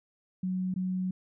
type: tone with dropouts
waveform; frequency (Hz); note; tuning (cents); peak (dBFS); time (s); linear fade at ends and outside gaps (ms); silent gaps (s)
sine; 185; F#3; 0; -28; 0.43-1.11; 5; 0.741-0.76
effects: none